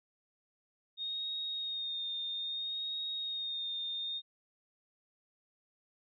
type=tone with vibrato; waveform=sine; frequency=3698 Hz; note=A#7; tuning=15 cents flat; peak=-35 dBFS; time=0.97-4.22 s; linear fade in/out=50 ms; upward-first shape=sine; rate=0.61 Hz; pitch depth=27 cents each way; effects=none